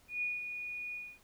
sine tone with ADSR envelope, 2455 Hz, D#7, 24 cents flat, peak -31 dBFS, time 0.08-1.19 s, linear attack 140 ms, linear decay 190 ms, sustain -7 dB, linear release 250 ms, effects pink hiss -65 dBFS RMS until 1.23 s

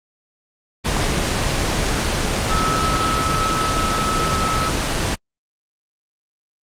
sine tone in noise, 1297 Hz, E6, 28 cents flat, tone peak -19 dBFS, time 2.49-4.7 s, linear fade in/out 20 ms, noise pink, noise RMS -19 dBFS, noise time 0.84-5.16 s, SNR -3 dB, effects low-pass 8000 Hz 12 dB/octave + Opus 24 kbps

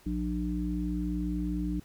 harmonic tone, 60 Hz, B1, 49 cents flat, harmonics 1 / 3 / 5, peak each -33 / -33 / -33 dBFS, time 0.06-1.8 s, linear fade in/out 5 ms, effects pink hiss -59 dBFS RMS until 1.84 s

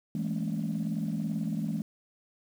sine chord, A major seventh, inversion second, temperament equal with one note detuned, 164.81 / 207.7 / 225.8 / 277.2 Hz, E3 / G#3 / A3 / C#4, 0 / 0 / +45 / 0 cents, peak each -32 / -32 / -34 / -38 dBFS, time 0.15-1.82 s, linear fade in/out 2 ms, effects tanh soft clip ceiling -23 dBFS + 9-bit

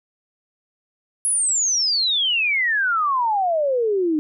sine exponential sweep, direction down, 10700 to 297 Hz, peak -17 dBFS, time 1.25-4.19 s, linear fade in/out 0 ms, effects none

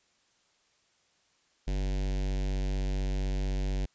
square tone with notch filter, 47.88 Hz, G1, 40 cents flat, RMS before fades -30 dBFS, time 1.67-3.86 s, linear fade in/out 10 ms, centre 1200 Hz, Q 1, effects white hiss -69 dBFS RMS until 3.94 s + resampled to 16000 Hz

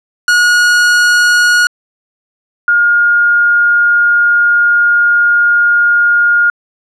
45% pulse / sine tone pair in turn, 1446 / 1421.2 Hz, F#6 / F6, -40 / +30 cents, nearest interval unison, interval 30 cents, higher first, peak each -6 dBFS, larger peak neither, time 0.28-1.67 / 2.68-6.5 s, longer second, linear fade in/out 2 ms, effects low-pass 8000 Hz 12 dB/octave

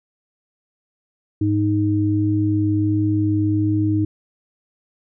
sine tone pair together, 103.22 / 311.1 Hz, G#2 / D#4, -10 / 0 cents, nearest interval octave + perfect fifth, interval 1910 cents, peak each -19 / -18 dBFS, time 1.41-4.05 s, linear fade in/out 5 ms, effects none

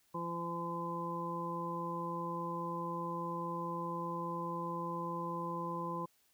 harmonic tone, 170.3 Hz, F3, 43 cents flat, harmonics 1 / 2 / 3 / 5 / 6, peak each -42 / -44 / -45 / -49 / -39 dBFS, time 0.14-6.06 s, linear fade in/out 10 ms, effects white hiss -72 dBFS RMS until 6.33 s

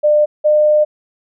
sine tone pair in turn, 599 / 603.9 Hz, D5 / D5, +34 / +48 cents, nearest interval unison, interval 14 cents, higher second, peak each -8 dBFS, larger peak neither, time 0.03-0.26 / 0.44-0.85 s, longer second, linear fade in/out 20 ms, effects none

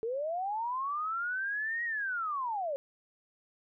sine linear two-way sweep, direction up then down, 434.6 to 1906 to 531 Hz, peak -31 dBFS, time 0.03-2.76 s, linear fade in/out 0 ms, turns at 1.84 s, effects none

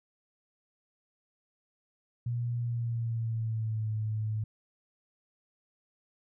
sine tone with pitch glide, 119.6 to 108.41 Hz, A#2 to A2, +45 to -25 cents, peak -29 dBFS, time 2.26-4.44 s, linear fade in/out 5 ms, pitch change -170 cents, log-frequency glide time 2.59-3.91 s, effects none

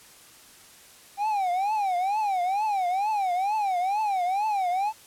triangle tone with vibrato, 784 Hz, G5, in tune, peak -21 dBFS, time 1.17-4.93 s, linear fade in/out 50 ms, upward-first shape triangle, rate 2.2 Hz, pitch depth 210 cents each way, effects white hiss -51 dBFS RMS until 5.06 s + low-pass 12000 Hz 12 dB/octave

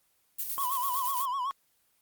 violet noise with tremolo, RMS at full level -32 dBFS, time 0.38-1.26 s, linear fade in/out 20 ms, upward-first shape square, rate 8.9 Hz, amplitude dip 45%
triangle tone with vibrato, 1046.5 Hz, C6, in tune, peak -27 dBFS, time 0.58-1.51 s, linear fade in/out 0 ms, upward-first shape sine, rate 8 Hz, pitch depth 120 cents each way
effects white hiss -70 dBFS RMS until 2.01 s + Opus 24 kbps

